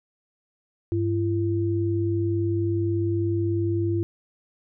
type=tone pair together; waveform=sine; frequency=100.76 / 338.9 Hz; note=G2 / E4; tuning=+48 / +48 cents; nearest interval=octave + major sixth; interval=2100 cents; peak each=-24 dBFS; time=0.92-4.03 s; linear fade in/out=0 ms; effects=none